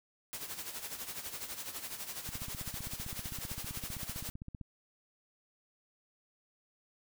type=noise with tremolo; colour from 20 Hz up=white; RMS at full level=-40 dBFS; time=0.33-4.3 s; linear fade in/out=0 ms; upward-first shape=sine; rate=12 Hz; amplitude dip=65%
type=click train; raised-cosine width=5 ms; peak=-31 dBFS; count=37; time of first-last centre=2.29-4.613 s; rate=15.5 Hz
effects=none